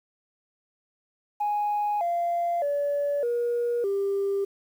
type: tone with pitch steps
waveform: sine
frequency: 830.6 / 690.4 / 573.9 / 477.1 / 396.5 Hz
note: G#5 / F5 / D5 / A#4 / G4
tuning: 0 / -20 / -40 / +40 / +20 cents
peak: -22 dBFS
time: 1.4-4.45 s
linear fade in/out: 10 ms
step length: 610 ms
effects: tanh soft clip ceiling -20 dBFS + 9-bit